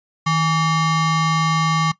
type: ring-modulated tone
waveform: square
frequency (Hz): 493.9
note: B4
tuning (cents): 0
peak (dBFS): -13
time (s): 0.26-1.92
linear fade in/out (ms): 10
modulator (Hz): 653
effects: noise-tail reverb RT60 0.1 s tail -18 dB re dry + resampled to 16000 Hz